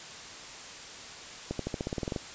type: accelerating click train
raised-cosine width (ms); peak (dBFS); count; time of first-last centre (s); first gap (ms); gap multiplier
2; -18; 12; 1.51-2.162; 83; 0.93
effects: white hiss -44 dBFS RMS until 2.34 s + resampled to 16000 Hz